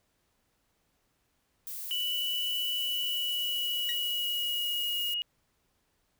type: noise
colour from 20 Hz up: violet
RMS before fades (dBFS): -39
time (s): 1.67-5.14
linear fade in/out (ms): 0
type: tone with pitch glide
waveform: sine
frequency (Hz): 2960 to 2879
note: F#7 to F#7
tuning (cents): 0 to -48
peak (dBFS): -29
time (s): 1.91-5.22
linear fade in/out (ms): 0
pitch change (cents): -48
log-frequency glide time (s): 2.77-5.08
type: tone with exponential decay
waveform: sawtooth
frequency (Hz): 1905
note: A#6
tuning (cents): +37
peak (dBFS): -29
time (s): 3.89-3.99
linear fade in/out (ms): 1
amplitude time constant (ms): 21
effects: pink hiss -74 dBFS RMS until 6.19 s